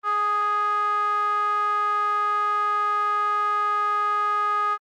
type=tone with band-pass filter; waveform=sawtooth; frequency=415.3 Hz; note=G#4; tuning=in tune; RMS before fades=-23 dBFS; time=0.03-4.78 s; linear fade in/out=50 ms; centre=1300 Hz; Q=9.4; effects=Opus 32 kbps